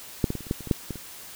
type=clicks; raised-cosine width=3 ms; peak=-7 / -14 / -19 / -28 / -28 / -11 / -26 / -23 / -7 / -18 / -26 dBFS; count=11; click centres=0.242 / 0.304 / 0.353 / 0.407 / 0.468 / 0.511 / 0.607 / 0.673 / 0.712 / 0.907 / 0.957 s; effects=white hiss -43 dBFS RMS until 1.35 s